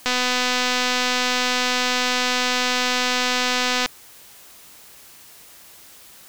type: click train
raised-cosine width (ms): 0.2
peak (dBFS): -4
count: 951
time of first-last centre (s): 0.06-3.86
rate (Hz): 250
effects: white hiss -46 dBFS RMS until 6.28 s